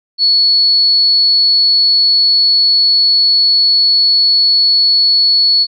sine tone, 4400 Hz, C#8, 14 cents flat, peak -7 dBFS, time 0.18-5.67 s, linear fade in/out 50 ms, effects none

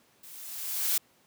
blue noise with level ramp, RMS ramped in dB -49 to -25 dBFS, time 0.23-0.98 s, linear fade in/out 5 ms, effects pink hiss -64 dBFS RMS until 1.26 s + high-pass 150 Hz 12 dB/octave

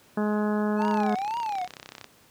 harmonic tone, 210.4 Hz, G#3, 23 cents sharp, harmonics 1 / 2 / 3 / 4 / 5 / 6 / 7 / 8, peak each -24 / -30 / -34 / -36 / -38 / -40 / -41 / -42 dBFS, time 0.17-1.15 s, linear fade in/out 5 ms
triangle tone with vibrato, 830.6 Hz, G#5, in tune, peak -25 dBFS, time 0.76-1.68 s, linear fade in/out 50 ms, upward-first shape triangle, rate 2 Hz, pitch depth 260 cents each way
click train, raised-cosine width 0.2 ms, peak -22 dBFS, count 41, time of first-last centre 0.82-2.043 s, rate 32.7 Hz
effects pink hiss -57 dBFS RMS until 2.3 s + high-pass 100 Hz 12 dB/octave

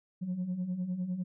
sine beating tone pair, 174.61 / 184.51 Hz, F3 / F#3, 0 / -5 cents, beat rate 9.9 Hz, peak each -37 / -31 dBFS, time 0.21-1.24 s, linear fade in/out 20 ms, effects tanh soft clip ceiling -28 dBFS

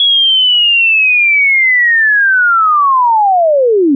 sine linear sweep, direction down, 3365 to 261.6 Hz, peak -6 dBFS, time 0-3.95 s, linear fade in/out 2 ms, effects none

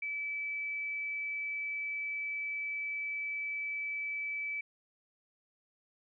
sine tone, 2305 Hz, D7, 33 cents flat, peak -34 dBFS, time 0.02-4.61 s, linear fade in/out 5 ms, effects none

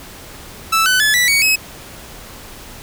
sawtooth tone with pitch steps, 1318.5 / 1505.8 / 1719.8 / 1964.1 / 2243 / 2562 Hz, E6 / F#6 / A6 / B6 / C#7 / E7, 0 / +30 / -40 / -10 / +20 / -50 cents, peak -8 dBFS, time 0.72-1.56 s, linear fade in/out 10 ms, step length 140 ms, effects pink hiss -36 dBFS RMS until 2.82 s

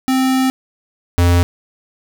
square tone pair in turn, 261.4 / 87.23 Hz, C4 / F2, -1 / -2 cents, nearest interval octave + perfect fifth, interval 1901 cents, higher first, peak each -13 / -10 dBFS, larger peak second, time 0.08-0.5 / 1.18-1.43 s, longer first, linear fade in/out 0 ms, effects none

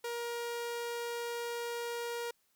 sawtooth tone, 472.7 Hz, A#4, 24 cents sharp, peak -32 dBFS, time 0.04-2.31 s, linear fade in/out 5 ms, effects white hiss -74 dBFS RMS until 2.55 s

